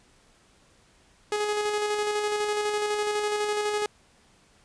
sawtooth tone with tremolo, 418.6 Hz, G#4, 14 cents sharp, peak -20 dBFS, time 1.32-3.86 s, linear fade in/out 2 ms, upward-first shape square, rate 12 Hz, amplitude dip 30%, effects pink hiss -60 dBFS RMS until 4.64 s + resampled to 22050 Hz

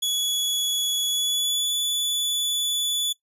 sawtooth tone with pitch glide, 3384 to 3455 Hz, G#7 to A7, +32 to -32 cents, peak -19 dBFS, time 0.02-3.13 s, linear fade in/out 10 ms, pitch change +36 cents, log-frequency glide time 1.07-1.73 s, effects noise-tail reverb RT60 0.1 s tail -18 dB re dry + resampled to 32000 Hz

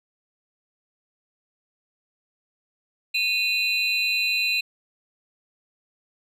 triangle tone cluster, 2490 / 2700 / 4024 Hz, D#7 / E7 / B7, +1 / +41 / +32 cents, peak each -24 dBFS, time 3.14-4.61 s, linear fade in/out 10 ms, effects none

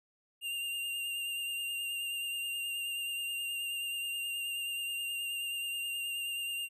square tone with vibrato, 2794 Hz, F7, in tune, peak -35 dBFS, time 0.41-6.69 s, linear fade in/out 50 ms, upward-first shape triangle, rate 9.4 Hz, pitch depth 26 cents each way, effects none

